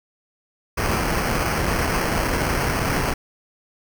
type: noise with sample-and-hold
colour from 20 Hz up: pink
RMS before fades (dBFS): -22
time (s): 0.77-3.14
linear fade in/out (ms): 10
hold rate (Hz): 3675
effects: none